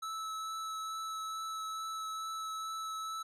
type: tone with vibrato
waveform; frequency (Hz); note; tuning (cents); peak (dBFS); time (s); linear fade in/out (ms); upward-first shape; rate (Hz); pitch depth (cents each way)
square; 1306; E6; -17; -38; 0.02-3.23; 10; triangle; 2.3; 10
effects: low-pass 11000 Hz 12 dB/octave